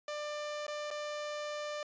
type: tone with dropouts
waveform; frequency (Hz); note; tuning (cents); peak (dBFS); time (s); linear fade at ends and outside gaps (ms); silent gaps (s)
sawtooth; 595; D5; +22; -33; 0.08-1.83; 2; 0.667-0.68 / 0.905-0.911
effects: resampled to 16000 Hz

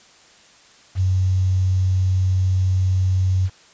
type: tone with quantisation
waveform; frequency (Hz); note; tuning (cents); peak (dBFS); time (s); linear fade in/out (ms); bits
sine; 93.4; F#2; +17; -15; 0.95-3.5; 50; 7
effects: white hiss -50 dBFS RMS until 3.73 s + resampled to 16000 Hz

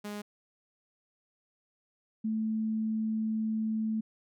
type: tone pair in turn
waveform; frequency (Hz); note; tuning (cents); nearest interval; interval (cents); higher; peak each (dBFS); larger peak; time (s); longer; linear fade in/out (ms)
sawtooth / sine; 207.1 / 219.4; G#3 / A3; -5 / -5; minor second; 100; second; -33 / -28; second; 0.04-0.22 / 2.24-4.01; second; 10
effects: none

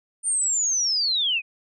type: linear sweep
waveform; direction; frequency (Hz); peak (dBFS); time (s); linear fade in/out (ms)
sine; down; 9070 to 2416; -20; 0.23-1.42; 50
effects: none

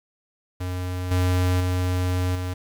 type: tone with level steps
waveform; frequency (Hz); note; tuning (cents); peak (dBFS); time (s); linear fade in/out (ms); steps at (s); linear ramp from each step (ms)
square; 90.8; F#2; -32; -27 / -19 / -22 / -26; 0.6-2.54; 10; 1.11 / 1.6 / 2.35; 5
effects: 8-bit

